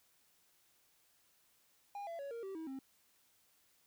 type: tone with pitch steps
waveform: triangle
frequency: 810 / 673.3 / 559.7 / 465.2 / 386.7 / 321.4 / 267.2 Hz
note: G#5 / E5 / C#5 / A#4 / G4 / E4 / C4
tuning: -43 / +36 / +17 / -4 / -24 / -44 / +36 cents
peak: -40 dBFS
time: 1.95-2.79 s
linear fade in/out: 2 ms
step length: 120 ms
effects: white hiss -72 dBFS RMS until 3.86 s